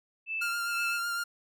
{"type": "tone with tremolo", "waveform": "sine", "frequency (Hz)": 2637, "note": "E7", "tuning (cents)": 0, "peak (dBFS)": -30, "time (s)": [0.26, 1.01], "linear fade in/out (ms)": 50, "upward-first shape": "sine", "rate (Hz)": 2.1, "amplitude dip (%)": 90}
{"type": "tone with vibrato", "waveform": "45% pulse", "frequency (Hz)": 1396.9, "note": "F6", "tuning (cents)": 0, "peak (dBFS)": -30, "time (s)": [0.41, 1.24], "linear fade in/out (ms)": 10, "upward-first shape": "triangle", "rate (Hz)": 7.9, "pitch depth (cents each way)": 24}
{"effects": []}